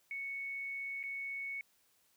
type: tone with dropouts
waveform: sine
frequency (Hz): 2216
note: C#7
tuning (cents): -1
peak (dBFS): -38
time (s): 0.11-1.61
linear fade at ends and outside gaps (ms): 1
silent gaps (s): 1.03-1.037
effects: white hiss -72 dBFS RMS until 2.16 s